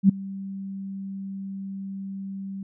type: tone with ADSR envelope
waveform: sine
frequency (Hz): 194.7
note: G3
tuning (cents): -12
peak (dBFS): -9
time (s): 0.03-2.63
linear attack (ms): 61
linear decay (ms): 7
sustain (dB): -22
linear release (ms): 3
effects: none